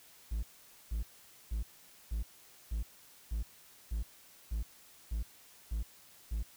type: tone bursts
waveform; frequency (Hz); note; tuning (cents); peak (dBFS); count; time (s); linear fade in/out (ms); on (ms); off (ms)
triangle; 54.9; A1; -3; -30; 11; 0.31-6.43; 10; 120; 480
effects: white hiss -59 dBFS RMS until 6.56 s